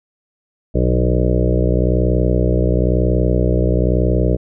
harmonic tone with a mistuned harmonic, 61 Hz, B1, 21 cents flat, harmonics 1 / 2 / 3 / 5 / 6 / 7 / 8 / 9 / 10, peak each -16 / -19 / -21 / -23 / -24 / -24 / -25 / -26 / -26 dBFS, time 0.74-4.37 s, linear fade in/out 20 ms, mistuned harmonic 3, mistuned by +18 cents, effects none

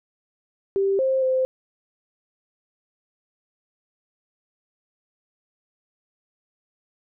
sine tone with pitch steps, 391.8 / 528 / 519 Hz, G4 / C5 / C5, -1 / +16 / -14 cents, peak -18 dBFS, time 0.76-1.45 s, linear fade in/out 0 ms, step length 230 ms, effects none

